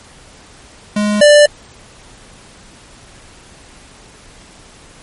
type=tone pair in turn; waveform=square; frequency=208.5 / 589.7 Hz; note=G#3 / D5; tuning=+7 / +7 cents; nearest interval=octave + tritone; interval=1800 cents; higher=second; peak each=-13 / -4 dBFS; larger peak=second; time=0.96-1.21 / 1.21-1.46 s; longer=neither; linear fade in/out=5 ms; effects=pink hiss -41 dBFS RMS until 5.02 s + MP3 48 kbps